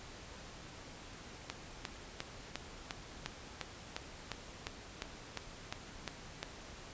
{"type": "click train", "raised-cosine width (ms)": 0.2, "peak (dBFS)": -20, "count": 15, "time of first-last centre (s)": [1.5, 6.43], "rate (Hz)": 2.84, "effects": ["pink hiss -51 dBFS RMS until 6.93 s", "resampled to 16000 Hz"]}